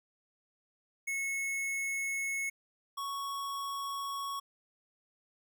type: tone pair in turn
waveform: square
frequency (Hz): 2190 / 1110.9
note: C#7 / C#6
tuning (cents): -22 / +3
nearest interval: octave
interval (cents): 1175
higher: first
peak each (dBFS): -33 / -36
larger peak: first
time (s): 1.07-2.5 / 2.97-4.4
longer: neither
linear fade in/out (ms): 10
effects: none